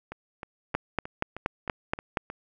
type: two click trains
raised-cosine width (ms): 0.5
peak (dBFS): -22 / -10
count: 8 / 7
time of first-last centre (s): 0.12-2.301 / 0.75-2.172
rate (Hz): 3.21 / 4.22
effects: none